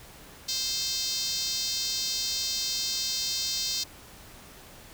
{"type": "tone with high-pass filter", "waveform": "5% pulse", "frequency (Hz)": 523.3, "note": "C5", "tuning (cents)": 0, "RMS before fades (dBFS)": -30, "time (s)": [0.48, 3.84], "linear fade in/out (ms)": 10, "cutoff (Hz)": 4500, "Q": 2.3, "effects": ["pink hiss -49 dBFS RMS until 4.93 s"]}